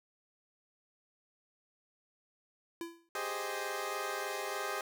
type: tone with exponential decay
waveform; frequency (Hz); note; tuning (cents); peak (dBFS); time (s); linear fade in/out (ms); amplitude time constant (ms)
square; 336.6; E4; +36; -36; 2.81-3.09; 1; 59
type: chord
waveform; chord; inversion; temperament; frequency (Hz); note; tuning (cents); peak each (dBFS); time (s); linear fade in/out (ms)
15% pulse; Ab major seventh; third; equal; 392 / 415.3 / 523.3 / 622.3; G4 / Ab4 / C5 / Eb5; 0 / 0 / 0 / 0; -35; 3.15-4.81; 2
effects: none